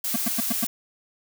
blue noise, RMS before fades -27 dBFS, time 0.04-0.67 s, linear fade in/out 5 ms
square tone bursts, 228.5 Hz, A#3, 34 cents flat, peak -23 dBFS, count 5, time 0.14-0.646 s, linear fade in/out 5 ms, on 22 ms, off 99 ms
effects none

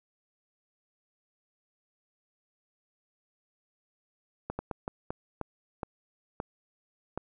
slowing click train, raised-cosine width 1 ms, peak -19 dBFS, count 9, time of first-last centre 4.5-7.176 s, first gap 90 ms, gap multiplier 1.36, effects none

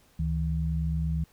sine tone pair together, 71.3 / 160.21 Hz, C#2 / E3, +49 / -49 cents, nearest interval octave + major second, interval 1402 cents, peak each -28 dBFS, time 0.19-1.24 s, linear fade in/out 5 ms, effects pink hiss -62 dBFS RMS until 1.32 s

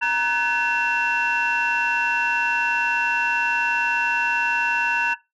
sine tone cluster, 941 / 1506 / 1709 / 2710 Hz, A#5 / F#6 / G#6 / E7, +16 / +30 / +49 / +47 cents, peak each -23 dBFS, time 0.01-5.15 s, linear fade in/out 20 ms, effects noise-tail reverb RT60 0.2 s tail -17 dB re dry + tanh soft clip ceiling -13 dBFS

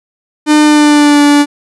45% pulse tone with pitch glide, 301.7 to 290.2 Hz, D4 to D4, +47 to -21 cents, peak -4 dBFS, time 0.46-1.46 s, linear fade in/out 50 ms, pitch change -68 cents, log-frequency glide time 0.61-1.22 s, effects resampled to 24000 Hz

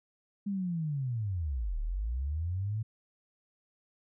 sine linear two-way sweep, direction down then up, 205.8 to 35 to 112.8 Hz, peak -30 dBFS, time 0.46-2.83 s, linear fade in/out 10 ms, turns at 1.79 s, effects none

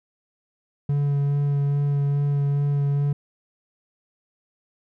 triangle tone with vibrato, 142.5 Hz, C#3, 48 cents sharp, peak -17 dBFS, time 0.89-3.13 s, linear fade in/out 5 ms, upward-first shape sine, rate 2.4 Hz, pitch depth 13 cents each way, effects none

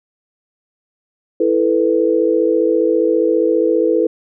sine chord, E suspended fourth, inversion none, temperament just, 329.6 / 439.5 / 494.4 Hz, E4 / A4 / B4, 0 / -2 / +2 cents, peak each -16 dBFS, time 1.4-4.07 s, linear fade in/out 5 ms, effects none

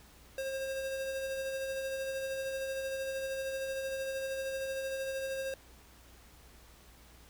square tone with tremolo, 535 Hz, C5, 38 cents sharp, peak -34 dBFS, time 0.38-5.54 s, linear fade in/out 2 ms, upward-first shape sine, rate 13 Hz, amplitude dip 30%, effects added 60 Hz sine -59 dBFS peak until 7.29 s + pink hiss -59 dBFS RMS until 7.29 s

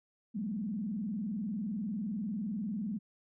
sine tone with vibrato, 207.7 Hz, G#3, in tune, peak -33 dBFS, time 0.34-2.99 s, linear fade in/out 20 ms, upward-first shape square, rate 20 Hz, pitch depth 170 cents each way, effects none

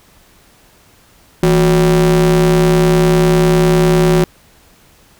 square ring-modulated tone, 100 Hz, G2, 35 cents sharp, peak -6 dBFS, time 1.43-4.24 s, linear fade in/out 0 ms, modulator 265 Hz, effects pink hiss -48 dBFS RMS until 5.19 s

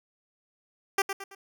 10% pulse tone with echo, 392.6 Hz, G4, 3 cents sharp, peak -13 dBFS, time 0.98-1.02 s, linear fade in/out 5 ms, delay 110 ms, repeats 3, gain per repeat -8 dB, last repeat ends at 1.35 s, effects none

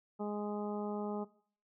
harmonic tone, 207.7 Hz, G#3, in tune, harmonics 1 / 2 / 3 / 4 / 5 / 6, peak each -38 / -40 / -45 / -44 / -52 / -51 dBFS, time 0.19-1.25 s, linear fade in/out 20 ms, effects noise-tail reverb RT60 0.5 s tail -19 dB re dry

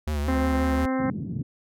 square tone with vibrato, 74 Hz, D2, 14 cents sharp, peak -25 dBFS, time 0.07-0.86 s, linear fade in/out 5 ms, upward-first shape triangle, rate 5.6 Hz, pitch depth 70 cents each way
harmonic tone, 261.6 Hz, C4, in tune, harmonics 1 / 2 / 3 / 4 / 5 / 6 / 7 / 8, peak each -24 / -30 / -34 / -36 / -38 / -40 / -41 / -42 dBFS, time 0.28-1.1 s, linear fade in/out 2 ms
pink band-pass noise, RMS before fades -31 dBFS, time 0.99-1.43 s, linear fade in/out 10 ms, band 110 to 240 Hz, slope 24 dB/octave
effects none

